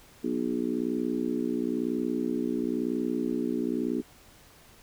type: harmonic tone with a mistuned harmonic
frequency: 61 Hz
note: B1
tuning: 21 cents flat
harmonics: 3 / 4 / 5 / 6 / 7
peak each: -40 / -30 / -31 / -34 / -36 dBFS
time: 0.23-4.02 s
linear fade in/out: 20 ms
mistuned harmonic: 7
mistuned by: -20 cents
effects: pink hiss -55 dBFS RMS until 4.82 s